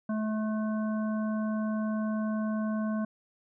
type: harmonic tone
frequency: 216.2 Hz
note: A3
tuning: 30 cents flat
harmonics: 1 / 3 / 5 / 7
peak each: -28 / -38 / -42 / -45 dBFS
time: 0.09-3.05 s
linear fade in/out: 5 ms
effects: none